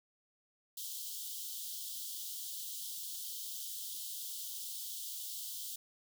white high-pass noise, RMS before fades -43 dBFS, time 0.77-5.76 s, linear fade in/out 5 ms, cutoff 3000 Hz, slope 96 dB/octave, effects none

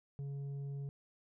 sine tone with tanh clipping, 140 Hz, C#3, 18 cents sharp, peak -40 dBFS, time 0.19-0.89 s, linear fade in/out 0 ms, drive 5 dB, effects none

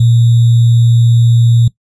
sine tone with sample-and-hold, 117.2 Hz, A#2, 10 cents sharp, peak -5 dBFS, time 0-1.68 s, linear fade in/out 5 ms, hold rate 3675 Hz, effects noise-tail reverb RT60 0.1 s tail -19 dB re dry + resampled to 24000 Hz

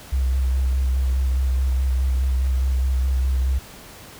sine tone with vibrato, 65 Hz, C2, 11 cents flat, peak -17 dBFS, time 0.12-3.59 s, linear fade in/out 10 ms, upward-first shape square, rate 4.8 Hz, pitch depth 23 cents each way, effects pink hiss -42 dBFS RMS until 4.19 s

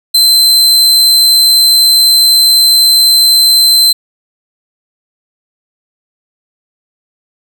40% pulse tone, 4086 Hz, C8, 42 cents flat, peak -3 dBFS, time 0.14-3.93 s, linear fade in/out 10 ms, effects none

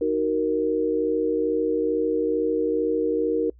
sine chord, D# minor, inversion none, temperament just, 311.1 / 373.4 / 466.7 Hz, D#4 / F#4 / A#4, 0 / +16 / +2 cents, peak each -26 / -27 / -22 dBFS, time 0.01-3.5 s, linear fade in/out 5 ms, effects noise-tail reverb RT60 0.1 s tail -25 dB re dry + added 60 Hz sine -48 dBFS peak until 3.59 s

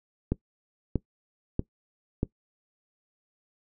click train, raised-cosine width 3 ms, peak -12 dBFS, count 4, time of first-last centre 0.32-2.231 s, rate 1.57 Hz, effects noise-tail reverb RT60 0.1 s tail -20 dB re dry

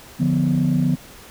sine chord, B diminished, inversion first, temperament equal with one note detuned, 146.41 / 174.61 / 246.9 Hz, D3 / F3 / B3, -5 / 0 / 0 cents, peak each -19 / -19 / -19 dBFS, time 0.19-0.96 s, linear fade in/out 20 ms, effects tanh soft clip ceiling -10 dBFS + pink hiss -43 dBFS RMS until 1.3 s

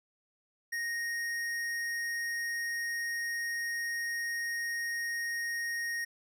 sine tone with hard clipping, 1864.7 Hz, A#6, in tune, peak -34 dBFS, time 0.72-6.05 s, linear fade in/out 10 ms, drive 13 dB, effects none

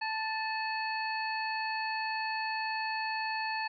harmonic tone with a mistuned harmonic, 880 Hz, A5, in tune, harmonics 1 / 2 / 3 / 5, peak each -34 / -37 / -39 / -41 dBFS, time 0.01-3.68 s, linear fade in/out 10 ms, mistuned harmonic 3, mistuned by -41 cents, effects none

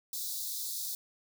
white high-pass noise, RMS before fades -37 dBFS, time 0.13-0.95 s, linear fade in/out 2 ms, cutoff 3600 Hz, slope 96 dB/octave, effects none

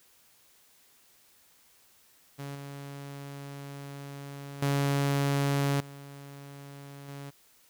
sawtooth tone with level steps, 140.5 Hz, C#3, 24 cents sharp, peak -33 / -36 / -21 / -40 / -36 dBFS, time 2.38-7.31 s, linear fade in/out 20 ms, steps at 2.55 / 4.62 / 5.8 / 7.08 s, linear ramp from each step 5 ms, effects white hiss -62 dBFS RMS until 7.69 s

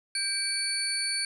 sine tone cluster, 1586 / 2311 / 4471 / 8980 / 10480 Hz, G6 / D7 / C#8 / C#9 / E9, +20 / -28 / +14 / +21 / -11 cents, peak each -38 / -35 / -29 / -35 / -38 dBFS, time 0.15-1.25 s, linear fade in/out 2 ms, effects none

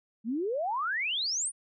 sine exponential sweep, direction up, 209.4 to 9770 Hz, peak -28 dBFS, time 0.24-1.52 s, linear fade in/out 50 ms, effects none

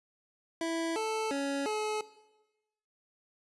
25% pulse tone with pitch steps, 329.8 / 439.4 / 278.7 / 427.8 Hz, E4 / A4 / C#4 / A4, +1 / -2 / +9 / -49 cents, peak -27 dBFS, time 0.61-2.01 s, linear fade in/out 2 ms, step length 350 ms, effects noise-tail reverb RT60 1.0 s tail -17 dB re dry + resampled to 24000 Hz

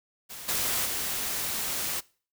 white noise with level steps, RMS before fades -41 / -28 / -31 dBFS, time 0.29-2.01 s, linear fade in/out 20 ms, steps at 0.48 / 0.85 s, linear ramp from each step 10 ms, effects noise-tail reverb RT60 0.4 s tail -22 dB re dry

